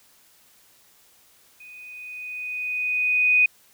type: tone with level ramp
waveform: sine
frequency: 2489 Hz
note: D#7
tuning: in tune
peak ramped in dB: -42 to -13 dBFS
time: 1.6-3.46 s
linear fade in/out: 5 ms
effects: white hiss -57 dBFS RMS until 3.73 s